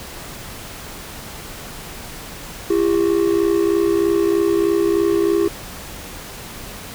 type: ring-modulated tone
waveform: triangle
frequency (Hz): 370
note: F#4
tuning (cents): 0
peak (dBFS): -9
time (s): 2.7-5.48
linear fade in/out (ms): 5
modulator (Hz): 31.6
effects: pink hiss -34 dBFS RMS until 6.94 s